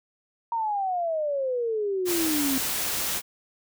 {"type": "exponential sweep", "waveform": "sine", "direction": "down", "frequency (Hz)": [941, 261.6], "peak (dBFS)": -24, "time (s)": [0.52, 2.58], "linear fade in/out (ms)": 2}
{"type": "noise", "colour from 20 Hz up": "white", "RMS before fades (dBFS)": -28, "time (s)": [2.05, 3.22], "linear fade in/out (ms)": 50}
{"effects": []}